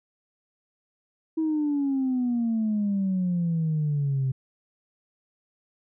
sine exponential sweep, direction down, 322.9 to 130.1 Hz, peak -21 dBFS, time 1.37-4.32 s, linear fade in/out 10 ms, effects tanh soft clip ceiling -19 dBFS

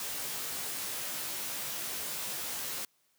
white noise with comb filter, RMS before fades -37 dBFS, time 0-2.85 s, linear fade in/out 2 ms, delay 18 ms, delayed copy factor -0.95, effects white hiss -72 dBFS RMS until 3.18 s + high-pass 100 Hz 12 dB/octave

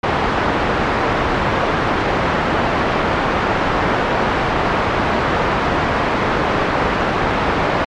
white low-pass noise, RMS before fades -17 dBFS, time 0.03-7.85 s, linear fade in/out 10 ms, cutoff 1200 Hz, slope 12 dB/octave, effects low-pass 5000 Hz 12 dB/octave + MP3 64 kbps

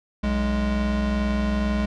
square tone pair together, 61.74 / 207.5 Hz, B1 / G#3, 0 / -1 cents, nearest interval octave + major sixth, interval 2099 cents, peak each -25 / -24 dBFS, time 0.23-1.86 s, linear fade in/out 10 ms, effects low-pass 4000 Hz 12 dB/octave

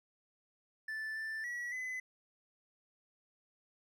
triangle tone with pitch steps, 1757 / 1769 / 1931 / 2019 Hz, A6 / A6 / B6 / B6, -3 / +9 / -39 / +38 cents, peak -36 dBFS, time 0.88-2 s, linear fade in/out 5 ms, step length 280 ms, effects none

